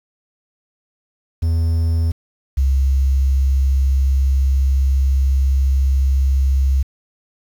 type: tone pair in turn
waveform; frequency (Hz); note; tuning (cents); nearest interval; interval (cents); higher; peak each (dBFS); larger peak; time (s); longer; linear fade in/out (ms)
triangle / sine; 82.41 / 67.15; E2 / C2; 0 / +46; major third; 354; first; -12; neither; 1.42-2.12 / 2.57-6.83; second; 10
effects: 7-bit